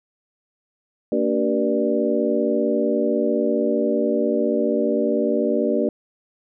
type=tone cluster; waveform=sine; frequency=229.6 / 289.8 / 384.5 / 480.1 / 591 Hz; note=A#3 / D4 / G4 / B4 / D5; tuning=-26 / -23 / -33 / -49 / +11 cents; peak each=-24 dBFS; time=1.12-5.89 s; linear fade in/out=2 ms; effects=none